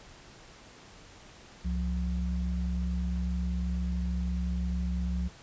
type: tone pair together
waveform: sine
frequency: 66.9 / 178.6 Hz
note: C2 / F3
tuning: +39 / +39 cents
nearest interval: octave + perfect fourth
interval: 1700 cents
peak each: -29 / -33 dBFS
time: 1.64-5.29 s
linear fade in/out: 20 ms
effects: pink hiss -52 dBFS RMS until 5.42 s + resampled to 16000 Hz